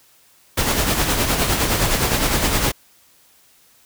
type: noise with tremolo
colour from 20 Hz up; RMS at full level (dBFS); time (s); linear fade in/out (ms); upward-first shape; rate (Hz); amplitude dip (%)
pink; -17; 0.57-2.72; 10; sine; 9.7; 45
effects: white hiss -54 dBFS RMS until 3.85 s